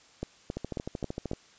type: two click trains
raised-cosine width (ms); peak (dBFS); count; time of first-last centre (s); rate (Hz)
2; -19 / -20; 5 / 11; 0.23-1.314 / 0.57-1.333; 3.69 / 13.1
effects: white hiss -58 dBFS RMS until 1.58 s + resampled to 16000 Hz